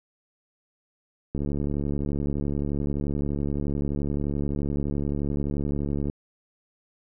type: click train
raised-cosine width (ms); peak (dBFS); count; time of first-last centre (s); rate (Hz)
3; -16; 341; 1.35-6.099; 71.6
effects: none